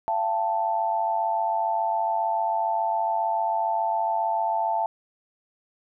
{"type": "tone cluster", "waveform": "sine", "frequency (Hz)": [679, 774, 881], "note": ["F5", "G5", "A5"], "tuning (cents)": [-49, -22, 2], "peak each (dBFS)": [-27, -31, -24], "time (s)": [0.08, 4.86], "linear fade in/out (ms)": 0, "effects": []}